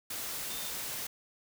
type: tone in noise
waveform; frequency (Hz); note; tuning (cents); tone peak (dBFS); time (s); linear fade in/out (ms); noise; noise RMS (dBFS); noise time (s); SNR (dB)
sine; 3600; A7; +39; -45; 0.5-0.7; 5; white; -38; 0.1-1.07; -10
effects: none